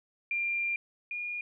sine tone pair in turn, 2387 / 2430 Hz, D7 / D#7, +28 / -42 cents, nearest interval unison, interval 30 cents, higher second, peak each -28 / -33 dBFS, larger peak first, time 0.31-0.76 / 1.11-1.41 s, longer first, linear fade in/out 2 ms, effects none

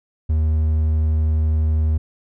triangle tone, 78 Hz, D#2, 5 cents sharp, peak -13 dBFS, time 0.29-1.98 s, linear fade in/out 10 ms, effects none

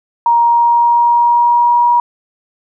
sine tone with pitch glide, 940 to 958.1 Hz, A#5 to A#5, +14 to +47 cents, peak -7 dBFS, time 0.26-2 s, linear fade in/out 2 ms, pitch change +33 cents, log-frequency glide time 0.38-1.89 s, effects none

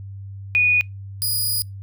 sine / 10% pulse tone pair in turn, 2466 / 4932 Hz, D#7 / D#8, -16 / -16 cents, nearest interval octave, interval 1200 cents, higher second, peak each -13 dBFS, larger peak neither, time 0.55-0.81 / 1.22-1.62 s, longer second, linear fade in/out 0 ms, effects noise-tail reverb RT60 0.2 s tail -26 dB re dry + added 98 Hz sine -32 dBFS peak until 1.82 s

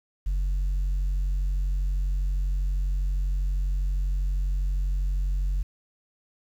sine tone, 46.25 Hz, F#1, in tune, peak -20 dBFS, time 0.26-5.63 s, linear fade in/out 10 ms, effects tanh soft clip ceiling -22 dBFS + 9-bit

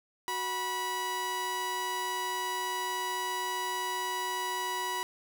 sawtooth tone pair together, 370 / 975.3 Hz, F#4 / B5, 0 / -22 cents, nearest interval octave + perfect fourth, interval 1678 cents, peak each -36 / -28 dBFS, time 0.28-5.03 s, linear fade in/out 0 ms, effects none

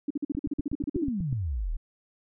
sine tone bursts, 288.7 Hz, D4, 30 cents flat, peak -25 dBFS, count 14, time 0.08-1.041 s, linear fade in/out 5 ms, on 25 ms, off 47 ms
click train, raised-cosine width 5 ms, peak -21 dBFS, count 9, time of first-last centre 0.35-1.328 s, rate 8.18 Hz
sine exponential sweep, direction down, 392 to 32.65 Hz, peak -27 dBFS, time 0.95-1.77 s, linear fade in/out 10 ms
effects none

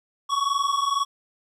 square tone pair together, 1108 / 1130 Hz, C#6 / C#6, -1 / +33 cents, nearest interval unison, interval 34 cents, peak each -25 dBFS, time 0.29-1.05 s, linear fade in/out 20 ms, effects low-pass 7000 Hz 12 dB/octave + 10-bit

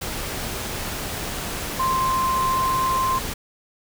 sine tone in noise, 1046.5 Hz, C6, in tune, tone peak -19 dBFS, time 1.79-3.19 s, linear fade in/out 10 ms, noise pink, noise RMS -29 dBFS, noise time 0.01-3.34 s, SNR +7 dB, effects none

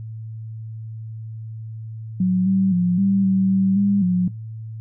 sine tone with pitch steps, 184.2 / 191.5 / 177.8 / 195.6 / 190.9 / 192 / 200.2 / 180.4 Hz, F#3 / G3 / F3 / G3 / G3 / G3 / G3 / F#3, -7 / -40 / +31 / -4 / -46 / -36 / +37 / -44 cents, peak -15 dBFS, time 2.2-4.28 s, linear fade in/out 5 ms, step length 260 ms, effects noise-tail reverb RT60 0.3 s tail -24 dB re dry + added 111 Hz sine -30 dBFS peak until 4.8 s

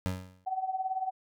25% pulse tone with exponential decay, 92.5 Hz, F#2, in tune, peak -23 dBFS, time 0.06-0.45 s, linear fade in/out 0 ms, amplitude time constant 84 ms
sine tone with tremolo, 757 Hz, F#5, 39 cents sharp, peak -26 dBFS, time 0.46-1.11 s, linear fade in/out 20 ms, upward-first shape triangle, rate 18 Hz, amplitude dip 85%
effects none

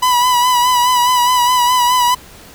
45% pulse tone with vibrato, 987.8 Hz, B5, in tune, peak -10 dBFS, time 0.02-2.15 s, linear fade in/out 10 ms, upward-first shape sine, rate 4.8 Hz, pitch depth 39 cents each way, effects pink hiss -39 dBFS RMS until 2.54 s

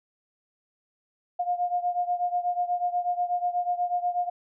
sine beating tone pair, 708 / 716.2 Hz, F5 / F5, +23 / +43 cents, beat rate 8.2 Hz, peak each -26 / -29 dBFS, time 1.39-4.3 s, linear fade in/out 10 ms, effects none

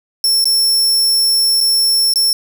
sawtooth tone with dropouts, 5400 Hz, E8, 41 cents sharp, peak -8 dBFS, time 0.24-2.33 s, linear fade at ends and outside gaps 1 ms, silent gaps 0.442-0.455 / 1.605-1.61 / 2.137-2.158 s, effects none

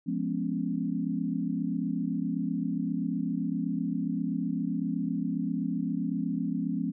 sine chord, C# dominant seventh, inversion first, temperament just, 173.24 / 207.9 / 249.5 / 277.2 Hz, E#3 / G#3 / B3 / C#4, -14 / +2 / +18 / 0 cents, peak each -33 dBFS, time 0.06-6.92 s, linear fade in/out 20 ms, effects none

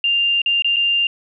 sine tone with dropouts, 2794 Hz, F7, in tune, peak -14 dBFS, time 0.04-1.07 s, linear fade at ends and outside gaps 2 ms, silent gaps 0.418-0.46 / 0.622-0.645 / 0.761-0.766 s, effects none

